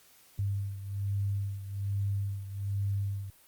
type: beating tone pair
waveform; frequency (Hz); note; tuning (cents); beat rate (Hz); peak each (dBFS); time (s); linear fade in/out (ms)
sine; 99.3 / 100.5; G2 / G2; +23 / +44; 1.2; -31 / -36; 0.39-3.3; 0
effects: white hiss -60 dBFS RMS until 3.47 s + Opus 48 kbps